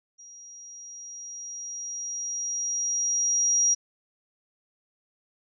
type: tone with level ramp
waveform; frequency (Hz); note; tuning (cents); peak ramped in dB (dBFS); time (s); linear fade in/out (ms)
sine; 5720; F8; +41; -45 to -18; 0.18-3.75; 20
effects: none